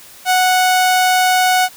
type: tone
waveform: sawtooth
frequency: 738 Hz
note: F#5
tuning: 5 cents flat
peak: -7 dBFS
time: 0.25-1.69 s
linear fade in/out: 50 ms
effects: white hiss -40 dBFS RMS until 1.76 s